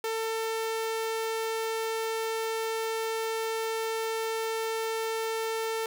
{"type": "tone", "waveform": "sawtooth", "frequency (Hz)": 447.5, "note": "A4", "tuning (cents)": 29, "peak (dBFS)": -25, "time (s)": [0.04, 5.86], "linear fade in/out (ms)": 2, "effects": []}